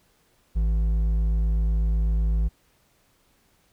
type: tone with hard clipping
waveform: triangle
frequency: 54 Hz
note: A1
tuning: 32 cents flat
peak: -21 dBFS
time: 0.55-2.49 s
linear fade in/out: 20 ms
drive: 9 dB
effects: pink hiss -64 dBFS RMS until 3.72 s